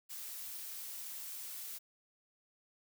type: noise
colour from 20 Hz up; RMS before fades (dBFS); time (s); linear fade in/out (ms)
blue; -45; 0.09-1.79; 20
effects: none